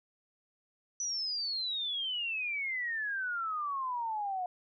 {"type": "exponential sweep", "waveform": "sine", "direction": "down", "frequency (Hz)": [5980, 714], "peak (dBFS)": -32, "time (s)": [1, 4.46], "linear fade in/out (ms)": 2, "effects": []}